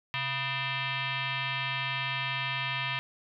sine tone with frequency modulation, 422.2 Hz, G#4, 29 cents sharp, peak -29 dBFS, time 0.14-2.99 s, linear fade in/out 0 ms, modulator 554 Hz, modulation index 5.5, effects none

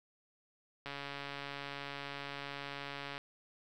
click train, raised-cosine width 0.3 ms, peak -26 dBFS, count 328, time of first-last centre 0.86-3.179 s, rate 141 Hz, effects 11-bit

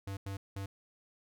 square tone bursts at uneven times, 98 Hz, G2, in tune, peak -38 dBFS, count 3, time 0.07-0.17 / 0.26-0.37 / 0.56-0.66 s, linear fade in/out 5 ms, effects none

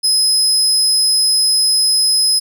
30% pulse tone, 5080 Hz, D#8, 35 cents sharp, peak -7 dBFS, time 0.03-2.4 s, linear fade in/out 20 ms, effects none

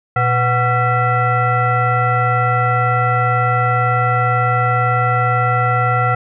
sine tone with frequency modulation, 740 Hz, F#5, in tune, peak -12 dBFS, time 0.16-6.15 s, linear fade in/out 5 ms, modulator 619 Hz, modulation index 1.6, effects none

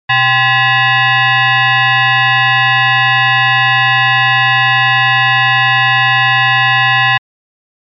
sine tone with frequency modulation, 124.8 Hz, B2, 19 cents sharp, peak -7 dBFS, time 0.09-7.18 s, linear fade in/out 10 ms, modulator 910 Hz, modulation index 2.9, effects MP3 96 kbps

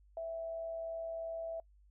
sine tone with amplitude modulation, 659.3 Hz, E5, in tune, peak -36 dBFS, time 0.17-1.6 s, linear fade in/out 2 ms, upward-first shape sine, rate 123 Hz, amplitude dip 30%, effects noise-tail reverb RT60 0.1 s tail -26 dB re dry + added 50 Hz sine -61 dBFS peak until 1.9 s

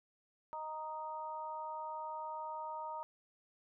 harmonic tone, 311.1 Hz, D#4, in tune, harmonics 2 / 3 / 4, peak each -48 / -41 / -49 dBFS, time 0.53-3.03 s, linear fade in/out 0 ms, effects none

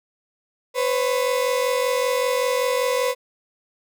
35% pulse tone pair together, 499.3 / 544.5 Hz, B4 / C#5, +19 / -31 cents, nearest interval major second, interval 150 cents, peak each -19 / -23 dBFS, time 0.74-3.15 s, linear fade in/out 50 ms, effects none

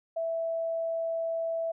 sine tone, 659.3 Hz, E5, in tune, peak -28 dBFS, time 0.16-1.72 s, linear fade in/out 10 ms, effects none

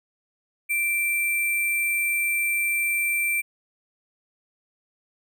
sine tone with sample-and-hold, 2349 Hz, D7, in tune, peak -21 dBFS, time 0.69-3.42 s, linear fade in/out 20 ms, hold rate 11025 Hz, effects none

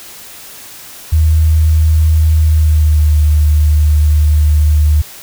sine tone with pitch glide, 78.7 to 75.49 Hz, D#2 to D2, +20 to +48 cents, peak -6 dBFS, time 1.12-5.02 s, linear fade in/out 10 ms, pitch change -72 cents, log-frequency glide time 2.38-3.1 s, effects white hiss -33 dBFS RMS until 5.22 s

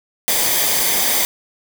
white noise with comb filter, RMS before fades -17 dBFS, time 0.28-1.25 s, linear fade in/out 0 ms, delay 0.73 ms, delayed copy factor -0.55, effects none

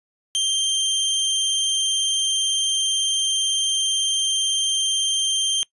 sawtooth tone, 3159 Hz, G7, 13 cents sharp, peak -15 dBFS, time 0.35-5.63 s, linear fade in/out 0 ms, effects noise-tail reverb RT60 0.1 s tail -22 dB re dry + resampled to 24000 Hz

